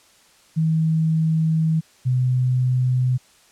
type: tone pair in turn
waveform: sine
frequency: 160 / 126.99 Hz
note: D#3 / B2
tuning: +49 / +49 cents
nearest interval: major third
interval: 400 cents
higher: first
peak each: -16 / -16 dBFS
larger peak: neither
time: 0.56-1.81 / 2.05-3.18 s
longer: first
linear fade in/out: 20 ms
effects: white hiss -54 dBFS RMS until 3.51 s + low-pass 9000 Hz 12 dB/octave